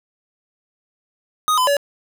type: tone with pitch steps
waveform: square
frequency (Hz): 1245 / 1012 / 569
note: D#6 / B5 / C#5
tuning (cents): +1 / +42 / +45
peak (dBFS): -15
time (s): 1.48-1.768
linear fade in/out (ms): 0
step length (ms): 96
effects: none